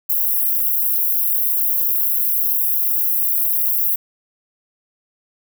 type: high-pass noise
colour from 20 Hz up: white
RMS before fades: -18 dBFS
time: 0.09-3.96 s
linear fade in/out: 10 ms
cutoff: 12000 Hz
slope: 48 dB/octave
effects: none